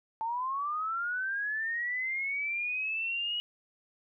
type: linear sweep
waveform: sine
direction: up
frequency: 880 to 2917 Hz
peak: -30 dBFS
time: 0.21-3.4 s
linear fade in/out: 0 ms
effects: none